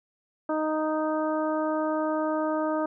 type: harmonic tone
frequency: 310.5 Hz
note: D#4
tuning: 3 cents flat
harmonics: 1 / 2 / 3 / 4 / 5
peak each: -28 / -28 / -33 / -34 / -41 dBFS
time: 0.49-2.86 s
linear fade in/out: 5 ms
effects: none